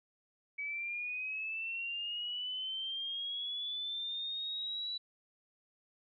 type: linear sweep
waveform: sine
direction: up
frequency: 2271 to 3951 Hz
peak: -36 dBFS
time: 0.58-4.98 s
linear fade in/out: 10 ms
effects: none